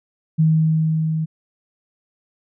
sine tone with level ramp, 158.6 Hz, D#3, 33 cents sharp, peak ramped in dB -11 to -19 dBFS, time 0.38-1.26 s, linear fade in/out 20 ms, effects none

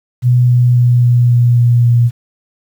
sine tone with pitch steps, 123.47 / 122.76 / 122.05 / 121.35 / 120.65 / 119.96 / 119.26 Hz, B2 / B2 / B2 / B2 / B2 / B2 / A#2, 0 / -10 / -20 / -30 / -40 / -50 / +40 cents, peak -6 dBFS, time 0.22-2.11 s, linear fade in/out 50 ms, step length 270 ms, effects 7-bit

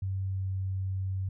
sine tone with pitch glide, 95.8 to 95.14 Hz, G2 to F#2, -39 to +49 cents, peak -29 dBFS, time 0.02-1.29 s, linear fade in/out 5 ms, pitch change -12 cents, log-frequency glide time 0.25-0.46 s, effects none

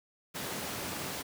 pink high-pass noise, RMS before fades -38 dBFS, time 0.34-1.23 s, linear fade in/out 20 ms, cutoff 130 Hz, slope 12 dB/octave, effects none

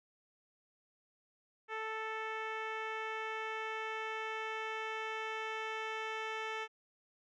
10% pulse tone with low-pass filter sweep, 440 Hz, A4, in tune, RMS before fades -40 dBFS, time 1.68-6.68 s, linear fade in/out 50 ms, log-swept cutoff 2200 to 3400 Hz, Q 1.1, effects none

